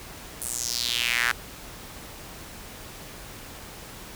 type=tone with high-pass filter sweep; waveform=square; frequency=59.9 Hz; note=A#1; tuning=48 cents sharp; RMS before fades=-27 dBFS; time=0.41-1.32 s; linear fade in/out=5 ms; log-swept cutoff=9900 to 1500 Hz; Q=3.3; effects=pink hiss -42 dBFS RMS until 4.15 s